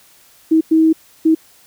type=tone bursts at uneven times; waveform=sine; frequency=320 Hz; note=D#4; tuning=49 cents sharp; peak=-8 dBFS; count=3; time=0.51-0.61 / 0.71-0.93 / 1.25-1.35 s; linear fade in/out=10 ms; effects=white hiss -49 dBFS RMS until 1.66 s